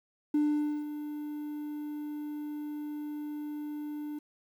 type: tone with ADSR envelope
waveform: triangle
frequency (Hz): 297.5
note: D4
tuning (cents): +22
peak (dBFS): -20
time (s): 0.34-4.19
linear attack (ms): 6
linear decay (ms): 500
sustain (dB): -13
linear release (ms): 8
effects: tanh soft clip ceiling -19 dBFS + 10-bit